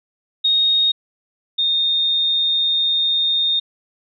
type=tone pair in turn; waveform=sine; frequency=3724 / 3668 Hz; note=A#7 / A#7; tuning=-2 / -29 cents; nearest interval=unison; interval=27 cents; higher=first; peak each=-13 / -15 dBFS; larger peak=first; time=0.44-0.92 / 1.58-3.6 s; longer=second; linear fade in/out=10 ms; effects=none